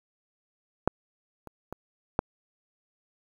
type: clicks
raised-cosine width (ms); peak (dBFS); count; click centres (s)
1; -7 / -28 / -22 / -8; 4; 0.876 / 1.473 / 1.726 / 2.191
effects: 8-bit